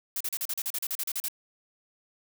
blue noise bursts, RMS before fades -31 dBFS, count 14, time 0.16-1.284 s, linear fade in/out 2 ms, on 45 ms, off 38 ms, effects none

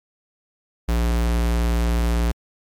square tone, 58.27 Hz, A#1, in tune, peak -18 dBFS, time 0.88-2.32 s, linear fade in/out 10 ms, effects MP3 96 kbps

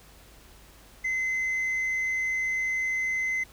sine tone with tanh clipping, 2052 Hz, C7, 34 cents flat, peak -26 dBFS, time 1.04-3.44 s, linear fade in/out 10 ms, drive 2 dB, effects added 50 Hz sine -54 dBFS peak until 3.52 s + pink hiss -54 dBFS RMS until 3.52 s

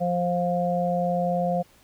harmonic tone, 176.1 Hz, F3, 15 cents sharp, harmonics 1 / 3 / 4, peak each -26 / -26 / -26 dBFS, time 0-1.63 s, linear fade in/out 20 ms, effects pink hiss -57 dBFS RMS until 1.83 s

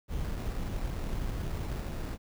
brown noise with sample-and-hold, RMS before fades -34 dBFS, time 0.08-2.18 s, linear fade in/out 50 ms, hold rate 3150 Hz, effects none

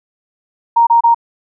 sine tone bursts, 932.3 Hz, A#5, in tune, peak -6 dBFS, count 3, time 0.76-1.146 s, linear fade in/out 10 ms, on 110 ms, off 28 ms, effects none

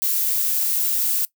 violet noise, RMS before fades -21 dBFS, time 0.02-1.25 s, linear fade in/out 0 ms, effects noise-tail reverb RT60 0.1 s tail -19 dB re dry

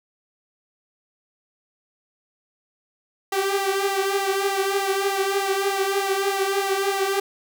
sawtooth tone with flanger, 392 Hz, G4, in tune, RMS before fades -23 dBFS, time 3.32-7.2 s, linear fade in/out 5 ms, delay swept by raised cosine 1 to 4.5 ms, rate 3.3 Hz, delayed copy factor +0.65, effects none

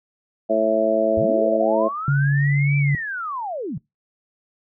harmonic tone, 110 Hz, A2, in tune, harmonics 2 / 3 / 4 / 5 / 6, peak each -27 / -25 / -26 / -21 / -18 dBFS, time 0.49-1.89 s, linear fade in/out 20 ms
sine linear two-way sweep, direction up then down, 71.3 to 2349 to 115.4 Hz, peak -25 dBFS, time 1.17-3.78 s, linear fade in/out 5 ms, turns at 2.77 s
sine tone with pitch glide, 140 to 142.2 Hz, C#3 to C#3, +18 to +45 cents, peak -15 dBFS, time 2.08-2.95 s, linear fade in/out 2 ms, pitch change +27 cents, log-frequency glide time 2.22-2.6 s
effects noise-tail reverb RT60 0.2 s tail -23 dB re dry

